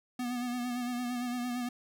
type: tone with vibrato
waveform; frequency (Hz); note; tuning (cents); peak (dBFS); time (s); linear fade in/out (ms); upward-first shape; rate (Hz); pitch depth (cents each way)
square; 245.1; B3; -13; -33; 0.19-1.69; 5; sine; 8.8; 37
effects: none